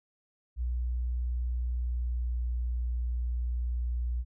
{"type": "tone with pitch glide", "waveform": "sine", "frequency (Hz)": [60.8, 60.21], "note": ["B1", "B1"], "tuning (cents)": [-26, -43], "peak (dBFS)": -28, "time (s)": [0.56, 4.25], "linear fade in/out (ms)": 50, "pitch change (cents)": -17, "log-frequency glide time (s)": [1.71, 2.39], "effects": []}